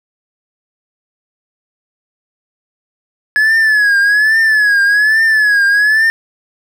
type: tone with vibrato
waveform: triangle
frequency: 1700 Hz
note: G#6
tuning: 40 cents sharp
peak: -6 dBFS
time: 3.36-6.1 s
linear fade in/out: 0 ms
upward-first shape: triangle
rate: 1.2 Hz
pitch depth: 110 cents each way
effects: none